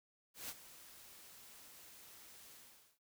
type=noise with ADSR envelope; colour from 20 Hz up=white; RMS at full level=-44 dBFS; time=0.34-2.99 s; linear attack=150 ms; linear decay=44 ms; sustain=-14 dB; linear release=450 ms; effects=none